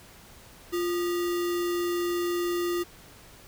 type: tone with sample-and-hold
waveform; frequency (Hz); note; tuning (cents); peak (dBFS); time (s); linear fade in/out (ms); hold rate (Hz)
sine; 349.2; F4; 0; -25; 0.72-2.84; 20; 1575
effects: pink hiss -51 dBFS RMS until 3.47 s